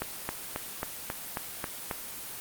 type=click train; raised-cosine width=0.5 ms; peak=-15 dBFS; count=8; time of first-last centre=0.02-1.912 s; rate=3.7 Hz; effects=white hiss -40 dBFS RMS until 2.4 s + Opus 24 kbps